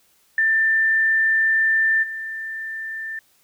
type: tone with level steps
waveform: sine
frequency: 1783 Hz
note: A6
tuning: 22 cents sharp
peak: -15 / -27 dBFS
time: 0.38-3.19 s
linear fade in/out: 2 ms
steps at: 2.02 s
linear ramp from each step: 20 ms
effects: white hiss -60 dBFS RMS until 3.43 s